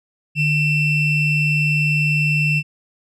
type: ring-modulated tone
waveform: triangle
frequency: 1270 Hz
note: D#6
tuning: 35 cents sharp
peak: -10 dBFS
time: 0.35-2.63 s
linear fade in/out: 50 ms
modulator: 1420 Hz
effects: none